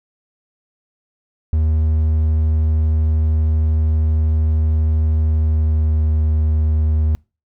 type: tone with pitch glide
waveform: triangle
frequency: 78.2 to 77.44 Hz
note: D#2 to D#2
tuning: +9 to -8 cents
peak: -11 dBFS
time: 1.53-7.15 s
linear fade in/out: 0 ms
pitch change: -17 cents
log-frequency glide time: 5.29-6.09 s
effects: noise-tail reverb RT60 0.3 s tail -26 dB re dry